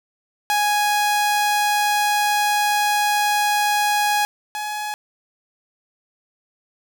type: tone pair in turn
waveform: sawtooth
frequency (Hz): 830.6 / 841.2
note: G#5 / G#5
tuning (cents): 0 / +22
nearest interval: unison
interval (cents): 22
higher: second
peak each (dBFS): -13 / -21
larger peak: first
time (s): 0.5-4.25 / 4.55-4.94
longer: first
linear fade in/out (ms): 0
effects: none